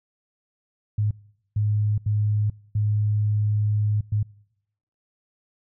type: tone bursts at uneven times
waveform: sine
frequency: 105.2 Hz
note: G#2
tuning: 23 cents sharp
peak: -19 dBFS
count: 5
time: 0.98-1.11 / 1.56-1.98 / 2.06-2.5 / 2.75-4.01 / 4.12-4.23 s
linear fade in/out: 5 ms
effects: noise-tail reverb RT60 0.8 s tail -25 dB re dry